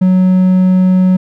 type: tone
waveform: triangle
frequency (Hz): 185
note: F#3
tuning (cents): 0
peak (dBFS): -4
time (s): 0.01-1.17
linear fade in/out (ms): 10
effects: none